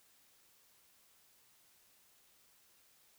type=silence; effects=white hiss -68 dBFS RMS until 3.18 s